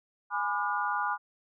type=chord; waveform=sine; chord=G# diminished seventh; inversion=none; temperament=just; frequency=830.6 / 996.7 / 1196.1 / 1435.3 Hz; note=G#5 / B5 / D6 / F6; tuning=0 / +16 / +31 / +47 cents; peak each=-33 dBFS; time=0.3-1.18 s; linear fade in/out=50 ms; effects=none